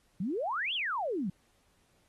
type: exponential two-way sweep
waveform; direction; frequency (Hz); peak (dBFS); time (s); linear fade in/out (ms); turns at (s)
sine; up then down; 166.5 to 3500 to 166.5; -30; 0.2-1.3; 5; 0.74
effects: pink hiss -70 dBFS RMS until 2.08 s + AAC 32 kbps